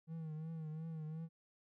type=tone with vibrato; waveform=triangle; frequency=158.9 Hz; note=D#3; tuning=37 cents sharp; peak=-40 dBFS; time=0.07-1.29 s; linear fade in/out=50 ms; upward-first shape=triangle; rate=2.8 Hz; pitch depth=67 cents each way; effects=none

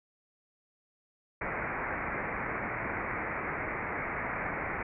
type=low-pass noise; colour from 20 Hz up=white; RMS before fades=-35 dBFS; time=1.41-4.83 s; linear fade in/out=5 ms; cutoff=2300 Hz; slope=96 dB/octave; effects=none

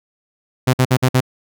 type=tone bursts; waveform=sawtooth; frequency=128.3 Hz; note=C3; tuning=34 cents flat; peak=-7 dBFS; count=5; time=0.67-1.207 s; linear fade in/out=10 ms; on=65 ms; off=53 ms; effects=none

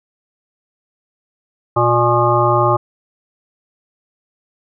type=harmonic tone with a mistuned harmonic; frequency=119.4 Hz; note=A#2; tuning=42 cents sharp; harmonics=1 / 3 / 5 / 7 / 9 / 10; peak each=-18 / -18 / -18 / -18 / -18 / -18 dBFS; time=1.76-2.77 s; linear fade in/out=10 ms; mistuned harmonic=10; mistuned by=+36 cents; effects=none

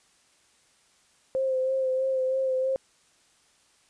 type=tone with vibrato; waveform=sine; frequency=524 Hz; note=C5; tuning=2 cents sharp; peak=-23 dBFS; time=1.35-2.76 s; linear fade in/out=0 ms; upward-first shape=sine; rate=3.1 Hz; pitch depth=25 cents each way; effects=white hiss -63 dBFS RMS until 3.89 s + resampled to 22050 Hz

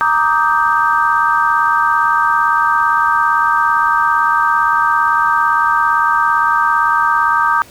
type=chord; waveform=sine; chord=Eb major seventh; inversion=second; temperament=equal with one note detuned; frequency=932.3 / 1174.7 / 1252.4 / 1568 Hz; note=Bb5 / D6 / Eb6 / G6; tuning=0 / 0 / +11 / 0 cents; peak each=-16 dBFS; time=0.01-7.62 s; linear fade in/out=0 ms; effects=pink hiss -41 dBFS RMS until 7.7 s

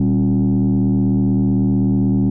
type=tone with frequency modulation; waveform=sine; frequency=194.4 Hz; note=G3; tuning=14 cents flat; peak=-11 dBFS; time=0-2.3 s; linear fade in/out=5 ms; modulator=75.9 Hz; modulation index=1.2; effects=tanh soft clip ceiling -10 dBFS

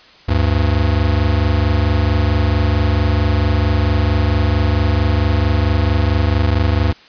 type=tone pair together; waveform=square; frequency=73.52 / 98 Hz; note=D2 / G2; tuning=+2 / 0 cents; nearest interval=perfect fourth; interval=498 cents; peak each=-16 dBFS; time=0.28-6.93 s; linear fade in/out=10 ms; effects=white hiss -44 dBFS RMS until 7.08 s + resampled to 11025 Hz

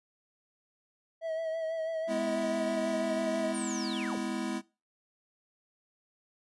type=tone with vibrato; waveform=triangle; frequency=647 Hz; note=E5; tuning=32 cents flat; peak=-29 dBFS; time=1.21-3.55 s; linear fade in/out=50 ms; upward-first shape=sine; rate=6.1 Hz; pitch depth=31 cents each way
type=chord; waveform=square; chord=E major; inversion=first; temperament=equal with one note detuned; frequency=207.7 / 250.4 / 329.6 Hz; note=G#3 / B3 / E4; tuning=0 / +24 / 0 cents; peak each=-37 dBFS; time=2.07-4.62 s; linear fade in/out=50 ms
type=linear sweep; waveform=sine; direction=down; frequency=9300 to 61.74 Hz; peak=-38 dBFS; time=3.54-4.18 s; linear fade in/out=10 ms
effects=noise-tail reverb RT60 0.3 s tail -21 dB re dry + resampled to 24000 Hz

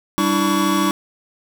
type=tone cluster; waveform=square; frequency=194.9 / 295.7 / 328.6 / 1128 Hz; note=G3 / D4 / E4 / C#6; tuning=-10 / +12 / -5 / +30 cents; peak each=-22 dBFS; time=0.18-0.91 s; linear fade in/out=0 ms; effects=none

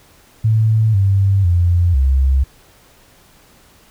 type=tone with pitch steps; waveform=sine; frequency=110.2 / 97.9 / 87.2 / 66.9 Hz; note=A2 / G2 / F2 / C2; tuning=+3 / -2 / -2 / +39 cents; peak=-10 dBFS; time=0.44-2.44 s; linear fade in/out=10 ms; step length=500 ms; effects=pink hiss -49 dBFS RMS until 3.9 s

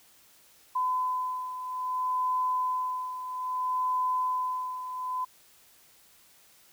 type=beating tone pair; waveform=sine; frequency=1012 / 1012.61 Hz; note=B5 / B5; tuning=+42 / +43 cents; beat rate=0.61 Hz; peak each=-28 / -34 dBFS; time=0.75-5.25 s; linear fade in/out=10 ms; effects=white hiss -59 dBFS RMS until 6.72 s

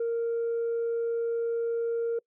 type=tone; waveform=sine; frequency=464.2 Hz; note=A#4; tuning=7 cents flat; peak=-24 dBFS; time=0-2.19 s; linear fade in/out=5 ms; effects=noise-tail reverb RT60 0.1 s tail -26 dB re dry + tanh soft clip ceiling -24 dBFS

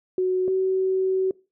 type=tone pair in turn; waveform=sine; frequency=370 / 377.8 Hz; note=F#4 / F#4; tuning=0 / +36 cents; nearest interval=unison; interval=36 cents; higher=second; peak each=-19 dBFS; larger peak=neither; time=0.18-0.48 / 0.48-1.31 s; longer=second; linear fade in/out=2 ms; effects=noise-tail reverb RT60 0.3 s tail -23 dB re dry

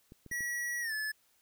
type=clicks; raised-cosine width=3 ms; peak=-37 dBFS; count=4; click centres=0.121 / 0.263 / 0.314 / 0.407 s
type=tone with pitch glide; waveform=square; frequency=1927 to 1726.7 Hz; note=B6 to A6; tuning=-43 to -33 cents; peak=-34 dBFS; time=0.31-1.12 s; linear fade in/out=10 ms; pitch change=-190 cents; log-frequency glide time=0.81-0.93 s
effects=white hiss -70 dBFS RMS until 1.41 s

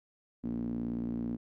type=tone with band-pass filter; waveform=sawtooth; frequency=58.4 Hz; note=A#1; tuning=4 cents sharp; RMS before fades=-35 dBFS; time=0.43-1.37 s; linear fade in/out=20 ms; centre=250 Hz; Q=6.3; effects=none

